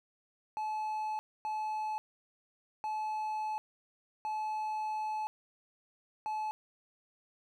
triangle tone bursts at uneven times, 861 Hz, A5, 38 cents flat, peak -31 dBFS, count 5, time 0.57-1.19 / 1.45-1.98 / 2.84-3.58 / 4.25-5.27 / 6.26-6.51 s, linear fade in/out 0 ms, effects none

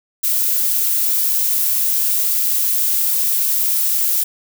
violet noise, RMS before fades -17 dBFS, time 0.23-4.24 s, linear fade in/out 10 ms, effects none

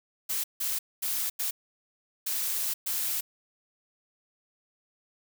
blue noise bursts at uneven times, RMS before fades -30 dBFS, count 6, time 0.29-0.44 / 0.6-0.79 / 1.02-1.3 / 1.39-1.51 / 2.26-2.74 / 2.86-3.21 s, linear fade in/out 10 ms, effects none

